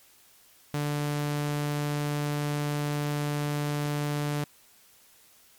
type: tone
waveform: sawtooth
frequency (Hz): 146.83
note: D3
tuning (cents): 0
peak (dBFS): -23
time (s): 0.74-4.44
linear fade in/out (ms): 0
effects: white hiss -58 dBFS RMS until 5.58 s + MP3 96 kbps